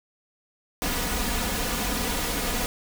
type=noise with comb filter; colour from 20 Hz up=pink; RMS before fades=-27 dBFS; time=0.82-2.66 s; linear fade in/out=0 ms; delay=4.1 ms; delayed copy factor=+0.65; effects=none